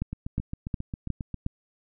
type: two click trains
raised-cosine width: 5 ms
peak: -15 / -20 dBFS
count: 5 / 10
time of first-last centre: 0.02-1.464 / 0.13-1.343 s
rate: 2.77 / 7.42 Hz
effects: none